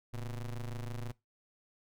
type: ring-modulated tone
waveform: square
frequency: 62 Hz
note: B1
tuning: 7 cents sharp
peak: -35 dBFS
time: 0.13-1.12 s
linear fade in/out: 10 ms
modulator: 48.9 Hz
effects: noise-tail reverb RT60 0.2 s tail -21 dB re dry